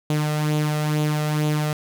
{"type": "tone with flanger", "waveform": "sawtooth", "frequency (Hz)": 151.4, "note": "D#3", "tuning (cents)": -47, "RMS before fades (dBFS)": -22, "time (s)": [0.1, 1.73], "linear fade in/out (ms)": 2, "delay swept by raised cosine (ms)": [0.28, 1.58], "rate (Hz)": 2.2, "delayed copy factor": 0.5, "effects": []}